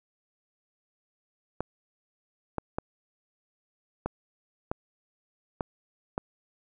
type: clicks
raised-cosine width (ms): 1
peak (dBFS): -15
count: 7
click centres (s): 1.606 / 2.583 / 2.785 / 4.06 / 4.715 / 5.608 / 6.179
effects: none

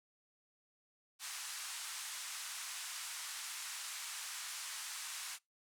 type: band-pass noise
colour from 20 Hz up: white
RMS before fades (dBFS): -45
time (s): 1.19-5.39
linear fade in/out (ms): 50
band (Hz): 950 to 10000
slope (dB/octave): 24
effects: noise-tail reverb RT60 0.2 s tail -24 dB re dry

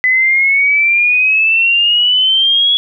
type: exponential sweep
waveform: sine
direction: up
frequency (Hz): 2005 to 3376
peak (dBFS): -8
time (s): 0.04-2.77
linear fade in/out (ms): 0
effects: none

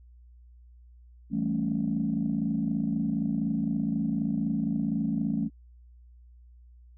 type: chord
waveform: sine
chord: A dominant seventh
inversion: second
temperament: equal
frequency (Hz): 164.81 / 196 / 220 / 277.2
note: E3 / G3 / A3 / C#4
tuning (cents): 0 / 0 / 0 / 0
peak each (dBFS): -32 / -32 / -28 / -31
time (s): 1.3-5.5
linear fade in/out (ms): 50
effects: tanh soft clip ceiling -17 dBFS + added 60 Hz sine -50 dBFS peak until 6.97 s

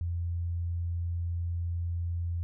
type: tone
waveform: sine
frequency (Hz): 85.7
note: F2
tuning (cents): -32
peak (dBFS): -29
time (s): 0.01-2.43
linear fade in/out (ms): 0
effects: none

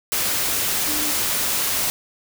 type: tone in noise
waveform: sine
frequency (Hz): 300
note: D4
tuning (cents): +37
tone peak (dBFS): -30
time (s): 0.88-1.11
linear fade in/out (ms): 0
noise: white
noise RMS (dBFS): -22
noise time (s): 0.12-1.9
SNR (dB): -11
effects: none

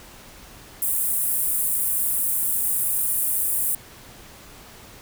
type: high-pass noise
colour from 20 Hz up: pink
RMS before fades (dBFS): -23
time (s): 0.82-3.75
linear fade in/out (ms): 2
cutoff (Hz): 8900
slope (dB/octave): 48
effects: pink hiss -45 dBFS RMS until 5.01 s

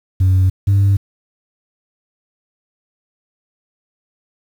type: tone pair in turn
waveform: sine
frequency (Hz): 93.6 / 98.85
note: F#2 / G2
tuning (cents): +20 / +15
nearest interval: minor second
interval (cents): 95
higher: second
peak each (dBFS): -7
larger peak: neither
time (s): 0.2-0.5 / 0.67-0.97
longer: neither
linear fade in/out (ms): 10
effects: tanh soft clip ceiling -8 dBFS + 7-bit

